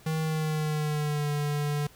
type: tone with pitch glide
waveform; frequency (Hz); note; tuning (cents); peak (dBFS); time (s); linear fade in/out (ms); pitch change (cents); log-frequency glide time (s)
square; 158.3 to 146.85; D#3 to D3; +30 to 0; -27; 0.06-1.87; 5; -130; 0.22-1.29
effects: pink hiss -55 dBFS RMS until 1.95 s